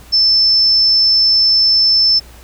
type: tone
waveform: sine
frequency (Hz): 5290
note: E8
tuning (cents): +5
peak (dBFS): -8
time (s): 0.12-2.2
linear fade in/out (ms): 20
effects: added 60 Hz sine -39 dBFS peak until 2.43 s + pink hiss -42 dBFS RMS until 2.43 s